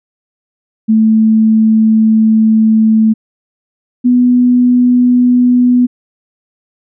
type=tone pair in turn; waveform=sine; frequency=220 / 246.9 Hz; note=A3 / B3; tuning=0 / 0 cents; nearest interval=major second; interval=200 cents; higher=second; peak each=-5 dBFS; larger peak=neither; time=0.88-3.14 / 4.04-5.87 s; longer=first; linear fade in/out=20 ms; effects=none